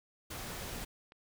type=noise; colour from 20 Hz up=pink; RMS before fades=-42 dBFS; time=0.3-0.85 s; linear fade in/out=10 ms
type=click; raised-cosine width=0.3 ms; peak=-38 dBFS; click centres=1.121 s
effects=none